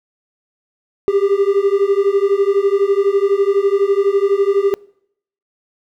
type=beating tone pair; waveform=triangle; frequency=392 / 404 Hz; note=G4 / G#4; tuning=0 / -48 cents; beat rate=12 Hz; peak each=-13 dBFS; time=1.08-4.74 s; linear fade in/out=0 ms; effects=noise-tail reverb RT60 0.7 s tail -25 dB re dry